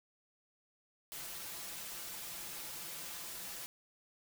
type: noise with comb filter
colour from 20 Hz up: white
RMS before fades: -45 dBFS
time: 1.12-3.66 s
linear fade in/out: 0 ms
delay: 5.9 ms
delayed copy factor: +0.6
effects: none